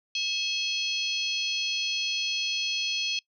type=harmonic tone with a mistuned harmonic; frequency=860 Hz; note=A5; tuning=40 cents flat; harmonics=3 / 4 / 5 / 6 / 7; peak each=-32 / -31 / -32 / -38 / -38 dBFS; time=0.15-3.19 s; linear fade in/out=2 ms; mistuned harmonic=4; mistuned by=-87 cents; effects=noise-tail reverb RT60 0.1 s tail -23 dB re dry